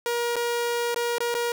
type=tone with dropouts; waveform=sawtooth; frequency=475.1 Hz; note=A#4; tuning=33 cents sharp; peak=-20 dBFS; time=0.06-1.52 s; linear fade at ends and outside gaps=1 ms; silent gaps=0.357-0.364 / 0.945-0.96 / 1.183-1.204 / 1.342-1.349 s; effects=none